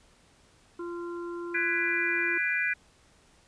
harmonic tone, 345.3 Hz, F4, 20 cents flat, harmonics 1 / 3 / 4, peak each -34 / -44 / -46 dBFS, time 0.79-2.38 s, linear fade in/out 5 ms
sine chord, G# half-diminished seventh, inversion third, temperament just, 1495.1 / 1661.2 / 1993.5 / 2392 Hz, F#6 / G#6 / B6 / D7, +18 / 0 / +16 / +31 cents, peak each -32 / -31 / -31 / -30 dBFS, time 1.54-2.74 s, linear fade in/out 10 ms
effects pink hiss -61 dBFS RMS until 3.47 s + resampled to 22050 Hz

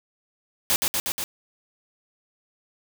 white noise with echo, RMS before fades -21 dBFS, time 0.7-0.76 s, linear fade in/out 0 ms, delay 120 ms, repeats 4, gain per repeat -2 dB, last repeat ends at 1.24 s, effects none

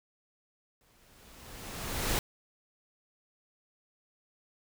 pink noise with exponential growth, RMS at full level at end -28 dBFS, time 0.81-2.19 s, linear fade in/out 1 ms, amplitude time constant 300 ms, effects none

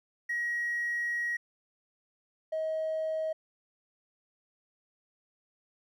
triangle tone pair in turn, 1900 / 634 Hz, A#6 / D#5, +33 / +32 cents, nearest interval octave + perfect fifth, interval 1901 cents, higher first, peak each -26 dBFS, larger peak neither, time 0.29-1.37 / 2.52-3.33 s, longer first, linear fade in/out 10 ms, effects tanh soft clip ceiling -26 dBFS

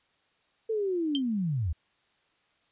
sine linear sweep, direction down, 454 to 69.4 Hz, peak -26 dBFS, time 0.69-1.73 s, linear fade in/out 10 ms
sine tone with exponential decay, 3136 Hz, G7, in tune, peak -24 dBFS, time 1.15-1.22 s, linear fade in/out 1 ms, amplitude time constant 15 ms
effects white hiss -69 dBFS RMS until 2.71 s + resampled to 8000 Hz

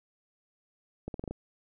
accelerating click train, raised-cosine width 2 ms, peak -23 dBFS, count 6, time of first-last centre 1.08-1.31 s, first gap 62 ms, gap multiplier 0.85, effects none

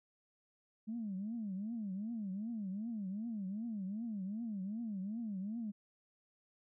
sine tone with vibrato, 210 Hz, G#3, 19 cents sharp, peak -37 dBFS, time 0.87-5.72 s, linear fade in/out 20 ms, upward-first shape triangle, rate 2.6 Hz, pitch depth 240 cents each way, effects tanh soft clip ceiling -33 dBFS

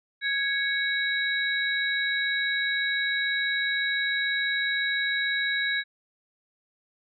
sine tone cluster, 1659 / 2217 / 3868 Hz, G#6 / C#7 / B7, -2 / 0 / -37 cents, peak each -26 / -31 / -30 dBFS, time 0.21-5.84 s, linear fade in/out 50 ms, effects none

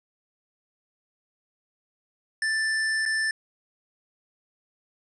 square tone with dropouts, 1766 Hz, A6, 6 cents sharp, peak -24 dBFS, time 2.42-3.31 s, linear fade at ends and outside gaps 2 ms, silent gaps 3.054-3.06 s, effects resampled to 22050 Hz + 10-bit

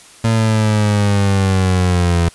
30% pulse linear sweep, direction down, 114 to 84.1 Hz, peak -9 dBFS, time 0.24-2.29 s, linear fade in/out 5 ms, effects white hiss -42 dBFS RMS until 2.34 s + resampled to 24000 Hz

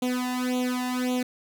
sawtooth tone with flanger, 250.8 Hz, B3, 27 cents sharp, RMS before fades -27 dBFS, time 0.02-1.23 s, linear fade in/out 5 ms, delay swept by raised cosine 0.29 to 1.11 ms, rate 1.8 Hz, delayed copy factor +0.95, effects none

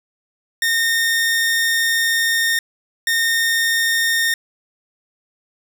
sawtooth tone pair in turn, 1833 / 1833 Hz, A#6 / A#6, -30 / -30 cents, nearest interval unison, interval 0 cents, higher neither, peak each -12 dBFS, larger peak neither, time 0.62-2.59 / 3.07-4.34 s, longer first, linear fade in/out 2 ms, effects none

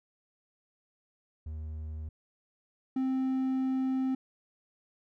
triangle tone pair in turn, 77.78 / 262.1 Hz, D#2 / C4, 0 / +3 cents, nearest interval octave + major sixth, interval 2103 cents, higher second, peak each -34 / -25 dBFS, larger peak second, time 1.46-2.09 / 2.96-4.15 s, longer second, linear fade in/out 5 ms, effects none

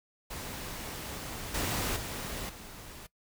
pink noise with level steps, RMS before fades -40 / -32 / -38 / -47 dBFS, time 0.3-3.07 s, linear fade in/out 10 ms, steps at 1.54 / 1.96 / 2.49 s, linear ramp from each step 5 ms, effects noise-tail reverb RT60 0.1 s tail -20 dB re dry

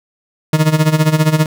40% pulse tone with tremolo, 155.56 Hz, D#3, in tune, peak -6 dBFS, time 0.53-1.46 s, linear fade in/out 2 ms, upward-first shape sine, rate 15 Hz, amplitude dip 80%, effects none

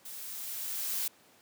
blue noise with level ramp, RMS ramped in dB -44 to -32 dBFS, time 0.05-1.08 s, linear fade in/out 5 ms, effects pink hiss -61 dBFS RMS until 1.41 s + high-pass 200 Hz 12 dB/octave

